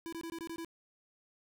square tone bursts, 331.7 Hz, E4, 11 cents sharp, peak -40 dBFS, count 7, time 0.06-0.647 s, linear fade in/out 0 ms, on 65 ms, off 22 ms, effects none

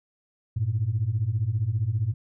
sine beating tone pair, 99.7 / 114.7 Hz, G2 / A#2, +30 / -28 cents, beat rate 15 Hz, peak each -26 / -24 dBFS, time 0.56-2.14 s, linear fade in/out 10 ms, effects tanh soft clip ceiling -16 dBFS

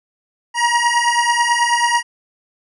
25% pulse beating tone pair, 946 / 955.2 Hz, A#5 / A#5, +25 / +42 cents, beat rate 9.2 Hz, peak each -13 dBFS, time 0.54-2.03 s, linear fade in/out 50 ms, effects resampled to 24000 Hz

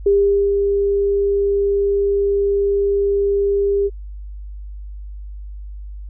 sine tone with ADSR envelope, 400.6 Hz, G4, 38 cents sharp, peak -10 dBFS, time 0.06-3.9 s, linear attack 5 ms, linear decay 450 ms, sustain -4 dB, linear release 39 ms, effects added 50 Hz sine -29 dBFS peak until 6.09 s

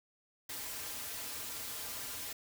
white noise with comb filter, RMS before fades -42 dBFS, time 0.49-2.33 s, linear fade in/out 5 ms, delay 5.4 ms, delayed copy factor -0.85, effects none

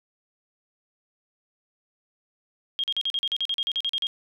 sine tone bursts, 3241 Hz, G#7, 43 cents flat, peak -23 dBFS, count 15, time 2.79-4.069 s, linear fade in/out 0 ms, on 47 ms, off 41 ms, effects none

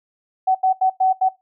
sine tone bursts at uneven times, 754 Hz, F#5, 32 cents sharp, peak -13 dBFS, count 5, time 0.47-0.55 / 0.63-0.73 / 0.81-0.9 / 1-1.13 / 1.21-1.29 s, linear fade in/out 10 ms, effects noise-tail reverb RT60 0.2 s tail -19 dB re dry

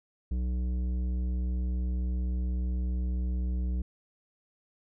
sine tone with tanh clipping, 61.74 Hz, B1, in tune, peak -29 dBFS, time 0.31-3.82 s, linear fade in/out 5 ms, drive 11 dB, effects none

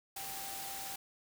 sine tone in noise, 783 Hz, G5, 2 cents flat, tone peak -47 dBFS, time 0.16-0.96 s, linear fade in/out 5 ms, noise white, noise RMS -43 dBFS, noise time 0.16-0.96 s, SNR -7 dB, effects none

